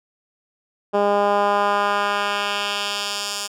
10% pulse tone with band-pass filter sweep, 203.4 Hz, G#3, 36 cents flat, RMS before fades -21 dBFS, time 0.93-3.48 s, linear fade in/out 20 ms, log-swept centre 520 to 6500 Hz, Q 1.1, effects none

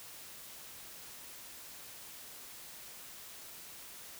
silence, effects white hiss -50 dBFS RMS until 4.19 s

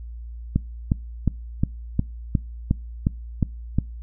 click train, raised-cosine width 5 ms, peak -6 dBFS, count 10, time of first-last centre 0.56-3.786 s, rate 2.79 Hz, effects noise-tail reverb RT60 0.3 s tail -25 dB re dry + added 58 Hz sine -33 dBFS peak until 4.02 s

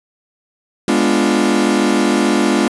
40% pulse chord, G# diminished seventh, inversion none, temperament equal, 207.7 / 246.9 / 293.7 / 349.2 Hz, G#3 / B3 / D4 / F4, 0 / 0 / 0 / 0 cents, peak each -17 dBFS, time 0.88-2.68 s, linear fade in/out 2 ms, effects resampled to 24000 Hz

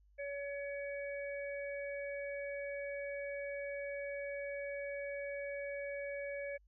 harmonic tone, 565 Hz, C#5, 33 cents sharp, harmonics 1 / 3 / 4, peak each -40 / -49 / -47 dBFS, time 0.18-6.58 s, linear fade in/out 20 ms, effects added 50 Hz sine -64 dBFS peak until 6.67 s

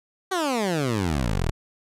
15% pulse exponential sweep, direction down, 392 to 35.86 Hz, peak -16 dBFS, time 0.31-1.51 s, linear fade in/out 10 ms, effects low-pass 11000 Hz 12 dB/octave

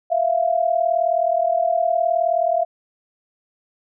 sine tone pair together, 659.3 / 698.5 Hz, E5 / F5, 0 / 0 cents, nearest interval minor second, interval 100 cents, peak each -19 dBFS, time 0.1-2.65 s, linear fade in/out 20 ms, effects none

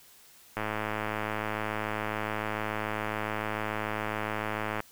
click train, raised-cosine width 0.5 ms, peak -16 dBFS, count 454, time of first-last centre 0.57-4.804 s, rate 107 Hz, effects white hiss -56 dBFS RMS until 4.91 s

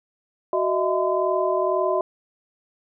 sine tone cluster, 372.7 / 617 / 659 / 1021 Hz, F#4 / D#5 / E5 / C6, +13 / -15 / -1 / -43 cents, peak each -24 / -24 / -25 / -26 dBFS, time 0.53-2.01 s, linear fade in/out 2 ms, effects none

